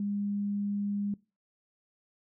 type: tone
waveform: sine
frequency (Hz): 203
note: G#3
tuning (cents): -39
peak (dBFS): -29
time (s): 0-1.14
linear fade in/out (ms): 2
effects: noise-tail reverb RT60 0.3 s tail -22 dB re dry